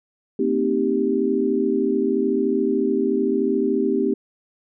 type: chord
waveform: sine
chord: C minor seventh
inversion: third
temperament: equal with one note detuned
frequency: 227.9 / 261.6 / 311.1 / 392 Hz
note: Bb3 / C4 / Eb4 / G4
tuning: -39 / 0 / 0 / 0 cents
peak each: -25 / -23 / -25 / -21 dBFS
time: 0.39-4.14 s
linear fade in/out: 5 ms
effects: none